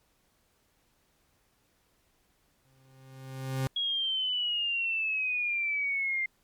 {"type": "tone with exponential growth", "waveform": "40% pulse", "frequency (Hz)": 132.4, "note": "C3", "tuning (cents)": 21, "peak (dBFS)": -25, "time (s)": [2.65, 3.67], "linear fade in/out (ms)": 0, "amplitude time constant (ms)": 220}
{"type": "exponential sweep", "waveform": "sine", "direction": "down", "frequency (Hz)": [3322, 2093], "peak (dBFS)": -27, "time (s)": [3.76, 6.26], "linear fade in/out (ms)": 5}
{"effects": ["pink hiss -70 dBFS RMS until 6.43 s", "MP3 96 kbps"]}